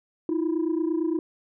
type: tone pair together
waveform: sine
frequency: 317.4 / 346.2 Hz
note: D#4 / F4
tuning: +35 / -15 cents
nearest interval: major second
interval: 150 cents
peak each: -23 / -25 dBFS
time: 0.29-1.19 s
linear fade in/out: 2 ms
effects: tanh soft clip ceiling -19 dBFS